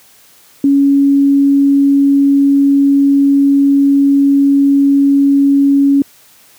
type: tone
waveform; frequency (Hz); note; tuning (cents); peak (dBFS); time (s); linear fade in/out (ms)
sine; 279; C#4; +11; -6; 0.64-6.02; 2
effects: white hiss -45 dBFS RMS until 6.58 s + high-pass 60 Hz 12 dB/octave